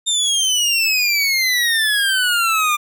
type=exponential sweep; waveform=25% pulse; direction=down; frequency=3655 to 1191 Hz; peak=-11 dBFS; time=0.06-2.77 s; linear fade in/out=20 ms; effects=none